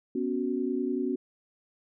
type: chord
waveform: sine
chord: B suspended second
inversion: none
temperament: equal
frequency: 246.9 / 277.2 / 370 Hz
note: B3 / C#4 / F#4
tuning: 0 / 0 / 0 cents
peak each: -31 dBFS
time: 0.15-1.16 s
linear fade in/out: 5 ms
effects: none